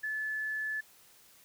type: tone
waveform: sine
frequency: 1731 Hz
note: A6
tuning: 29 cents flat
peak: -32 dBFS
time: 0.03-0.81 s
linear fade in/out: 10 ms
effects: white hiss -60 dBFS RMS until 1.44 s